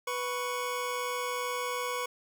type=tone pair together; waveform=25% pulse; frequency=493.9 / 1110.7 Hz; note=B4 / C#6; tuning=0 / +3 cents; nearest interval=octave + major second; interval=1403 cents; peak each=-30 / -31 dBFS; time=0.07-2.06 s; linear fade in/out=5 ms; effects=none